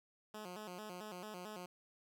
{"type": "tone with vibrato", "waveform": "10% pulse", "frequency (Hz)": 195.7, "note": "G3", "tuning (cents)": -3, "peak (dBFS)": -38, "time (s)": [0.34, 1.66], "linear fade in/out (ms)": 5, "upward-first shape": "square", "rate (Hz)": 4.5, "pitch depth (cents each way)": 150, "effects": []}